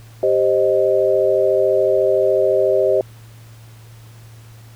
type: chord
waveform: sine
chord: C minor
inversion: second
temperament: equal with one note detuned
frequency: 392 / 528.4 / 622.3 Hz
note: G4 / C5 / Eb5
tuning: 0 / +17 / 0 cents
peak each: -17 dBFS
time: 0.23-3.01 s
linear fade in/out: 2 ms
effects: added 113 Hz sine -39 dBFS peak until 4.75 s + pink hiss -49 dBFS RMS until 4.75 s

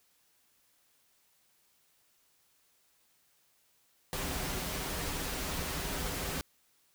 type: noise with comb filter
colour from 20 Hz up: pink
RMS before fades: -36 dBFS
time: 4.13-6.41 s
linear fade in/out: 0 ms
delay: 8.9 ms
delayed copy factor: -0.5
effects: white hiss -70 dBFS RMS until 6.94 s

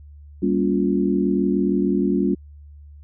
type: chord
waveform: sine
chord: G half-diminished seventh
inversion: none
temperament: just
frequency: 196 / 235.2 / 282.2 / 352.8 Hz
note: G3 / Bb3 / Db4 / F4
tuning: 0 / +16 / +31 / +18 cents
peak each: -21 / -25 / -22 / -23 dBFS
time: 0.42-2.35 s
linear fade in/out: 10 ms
effects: added 73 Hz sine -40 dBFS peak until 3.03 s

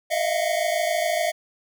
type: tone cluster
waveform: square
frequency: 622 / 675 / 702 / 2221 Hz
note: D#5 / E5 / F5 / C#7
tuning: -1 / +41 / +9 / +3 cents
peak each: -26 / -26 / -29 / -34 dBFS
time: 0.1-1.32 s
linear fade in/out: 20 ms
effects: none

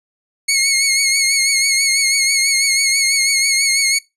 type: tone with vibrato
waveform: 15% pulse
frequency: 2183 Hz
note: C#7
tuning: 27 cents flat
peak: -6 dBFS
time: 0.48-3.99 s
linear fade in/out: 10 ms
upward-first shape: triangle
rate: 6.1 Hz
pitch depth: 55 cents each way
effects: noise-tail reverb RT60 0.2 s tail -21 dB re dry + resampled to 32000 Hz

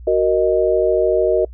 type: chord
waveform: sine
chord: D# minor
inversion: first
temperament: just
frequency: 373.4 / 466.7 / 622.3 Hz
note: F#4 / A#4 / D#5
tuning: +16 / +2 / 0 cents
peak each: -17 dBFS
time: 0.07-1.45 s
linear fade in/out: 5 ms
effects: noise-tail reverb RT60 0.1 s tail -26 dB re dry + added 60 Hz sine -33 dBFS peak until 1.53 s

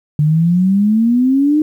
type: exponential sweep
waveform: sine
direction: up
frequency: 146.9 to 310.3 Hz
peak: -9 dBFS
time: 0.19-1.62 s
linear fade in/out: 2 ms
effects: 8-bit

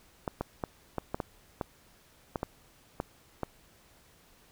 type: clicks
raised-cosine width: 1 ms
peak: -17 dBFS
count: 11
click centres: 0.278 / 0.41 / 0.638 / 0.983 / 1.145 / 1.202 / 1.612 / 2.358 / 2.431 / 3.001 / 3.433 s
effects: pink hiss -61 dBFS RMS until 4.51 s

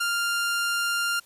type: tone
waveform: sawtooth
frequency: 1396.9 Hz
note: F6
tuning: in tune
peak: -20 dBFS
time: 0-1.2 s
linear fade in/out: 10 ms
effects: white hiss -56 dBFS RMS until 1.25 s + resampled to 32000 Hz

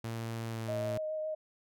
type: tone with pitch glide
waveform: sawtooth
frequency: 114.3 to 111.24 Hz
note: A#2 to A2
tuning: -34 to +19 cents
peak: -32 dBFS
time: 0.04-0.98 s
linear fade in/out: 5 ms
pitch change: -47 cents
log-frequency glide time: 0.44-0.8 s
type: tone with vibrato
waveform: sine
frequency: 622.3 Hz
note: D#5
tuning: in tune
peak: -33 dBFS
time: 0.68-1.35 s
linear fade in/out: 10 ms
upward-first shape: triangle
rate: 7.1 Hz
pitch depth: 15 cents each way
effects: none

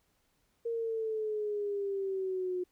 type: exponential sweep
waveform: sine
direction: down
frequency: 466.2 to 359.5 Hz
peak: -31 dBFS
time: 0.65-2.64 s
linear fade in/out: 10 ms
effects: pink hiss -74 dBFS RMS until 2.71 s

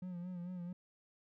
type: tone with vibrato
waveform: triangle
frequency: 178.3 Hz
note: F3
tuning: 36 cents sharp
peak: -39 dBFS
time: 0.02-0.73 s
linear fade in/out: 5 ms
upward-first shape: sine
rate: 4.5 Hz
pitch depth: 54 cents each way
effects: none

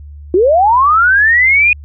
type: linear sweep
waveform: sine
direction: up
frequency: 336.3 to 2489 Hz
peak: -6 dBFS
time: 0.34-1.73 s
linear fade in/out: 2 ms
effects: added 73 Hz sine -29 dBFS peak until 1.84 s

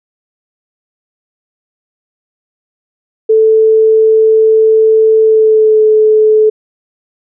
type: tone with pitch glide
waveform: sine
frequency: 440 to 431.9 Hz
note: A4 to A4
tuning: 0 to -32 cents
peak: -4 dBFS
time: 3.29-6.5 s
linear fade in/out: 10 ms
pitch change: -32 cents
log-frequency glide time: 5.22-5.83 s
effects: none

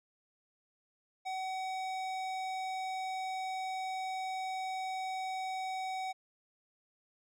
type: tone with hard clipping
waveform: sine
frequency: 755 Hz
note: F#5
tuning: 35 cents sharp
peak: -37 dBFS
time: 1.25-6.13 s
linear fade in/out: 20 ms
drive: 15 dB
effects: none

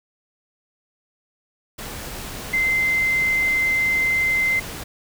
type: tone in noise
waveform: sine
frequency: 2075 Hz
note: C7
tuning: 15 cents flat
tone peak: -17 dBFS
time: 2.53-4.6 s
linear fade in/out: 10 ms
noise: pink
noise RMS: -33 dBFS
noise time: 1.78-4.84 s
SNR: +13 dB
effects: none

